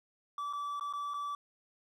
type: tone with dropouts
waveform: triangle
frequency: 1156 Hz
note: D6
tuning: 28 cents flat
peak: -33 dBFS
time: 0.38-1.35 s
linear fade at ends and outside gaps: 2 ms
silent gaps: 0.528-0.533 / 0.797-0.809 / 0.927-0.935 / 1.137-1.141 s
effects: none